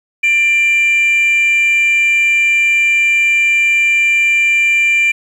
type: tone with frequency modulation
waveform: sine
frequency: 2372 Hz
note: D7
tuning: 17 cents sharp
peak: -7 dBFS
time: 0.23-5.12 s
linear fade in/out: 10 ms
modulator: 582 Hz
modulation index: 0.22
effects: tanh soft clip ceiling -7 dBFS + 7-bit